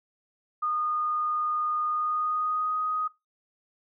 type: tone with pitch glide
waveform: sine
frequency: 1226 to 1250.3 Hz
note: D#6 to D#6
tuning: -26 to +8 cents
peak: -25 dBFS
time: 0.62-3.08 s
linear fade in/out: 10 ms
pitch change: +34 cents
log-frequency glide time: 1.88-2.78 s
effects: noise-tail reverb RT60 0.2 s tail -19 dB re dry